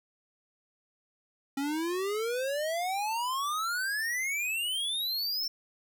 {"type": "exponential sweep", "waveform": "square", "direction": "up", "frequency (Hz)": [270.9, 5450], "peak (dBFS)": -30, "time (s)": [1.57, 5.48], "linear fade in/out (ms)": 5, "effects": []}